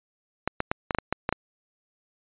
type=clicks; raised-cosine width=0.5 ms; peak=-9 dBFS; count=9; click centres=0.476 / 0.604 / 0.715 / 0.908 / 0.948 / 0.986 / 1.126 / 1.291 / 1.326 s; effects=resampled to 8000 Hz